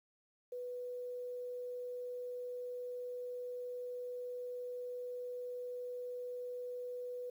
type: tone with quantisation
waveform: sine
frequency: 493.7 Hz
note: B4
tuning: 1 cent flat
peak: -40 dBFS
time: 0.52-7.3 s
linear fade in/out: 5 ms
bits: 11
effects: none